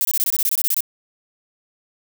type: noise bursts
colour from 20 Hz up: violet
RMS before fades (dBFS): -19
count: 13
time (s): 0.01-0.806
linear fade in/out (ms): 0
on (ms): 40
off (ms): 23
effects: none